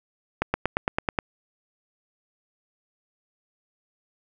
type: accelerating click train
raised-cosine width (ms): 0.5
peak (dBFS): -7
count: 8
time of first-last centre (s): 0.42-1.188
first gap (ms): 120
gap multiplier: 0.97
effects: none